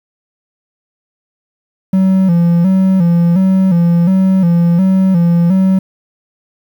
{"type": "tone with vibrato", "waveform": "triangle", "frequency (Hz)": 180, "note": "F#3", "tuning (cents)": -47, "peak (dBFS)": -5, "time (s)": [1.93, 5.79], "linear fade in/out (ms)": 5, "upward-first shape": "square", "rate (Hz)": 1.4, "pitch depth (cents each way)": 90, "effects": ["7-bit"]}